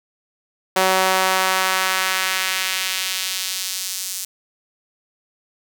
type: tone with high-pass filter sweep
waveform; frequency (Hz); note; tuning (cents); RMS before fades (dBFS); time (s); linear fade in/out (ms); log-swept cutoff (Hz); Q
sawtooth; 188; F#3; +28; -21; 0.76-4.25; 5; 590 to 6700; 1
effects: none